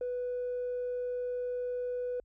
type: tone with tanh clipping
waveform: triangle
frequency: 493.9 Hz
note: B4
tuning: in tune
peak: -32 dBFS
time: 0.01-2.2 s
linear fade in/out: 2 ms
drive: 5 dB
effects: added 50 Hz sine -62 dBFS peak until 2.24 s